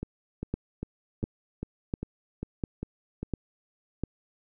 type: two click trains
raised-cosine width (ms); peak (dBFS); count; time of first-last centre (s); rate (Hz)
3; -20 / -16; 9 / 6; 0.03-3.23 / 0.54-4.037; 2.5 / 1.43
effects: none